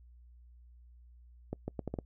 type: accelerating click train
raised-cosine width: 2 ms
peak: -22 dBFS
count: 6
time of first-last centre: 1.53-1.988 s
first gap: 150 ms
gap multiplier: 0.75
effects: noise-tail reverb RT60 0.1 s tail -26 dB re dry + added 60 Hz sine -54 dBFS peak until 2.05 s